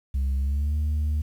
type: tone with pitch glide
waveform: sine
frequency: 67.2 to 75.43 Hz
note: C2 to D2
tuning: +47 to +47 cents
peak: -19 dBFS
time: 0.14-1.22 s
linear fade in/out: 10 ms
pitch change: +200 cents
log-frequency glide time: 0.37-0.77 s
effects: tanh soft clip ceiling -21 dBFS + 9-bit